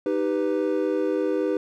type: chord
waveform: triangle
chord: Eb augmented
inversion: none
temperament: equal with one note detuned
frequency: 311.1 / 392 / 495.6 Hz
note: Eb4 / G4 / B4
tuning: 0 / 0 / +6 cents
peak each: -24 dBFS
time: 0.06-1.57 s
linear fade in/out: 2 ms
effects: none